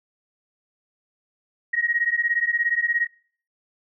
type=beating tone pair; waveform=sine; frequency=1879 / 1896 Hz; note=A#6 / A#6; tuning=+13 / +29 cents; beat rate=17 Hz; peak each=-23 dBFS; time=1.73-3.07 s; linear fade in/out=10 ms; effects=noise-tail reverb RT60 0.5 s tail -25 dB re dry